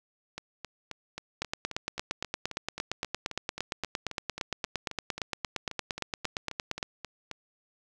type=two click trains; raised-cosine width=0.2 ms; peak=-13 / -20 dBFS; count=48 / 27; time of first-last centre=1.42-6.829 / 0.38-7.313 s; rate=8.69 / 3.75 Hz; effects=none